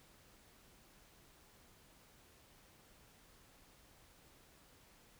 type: silence
effects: pink hiss -65 dBFS RMS until 5.19 s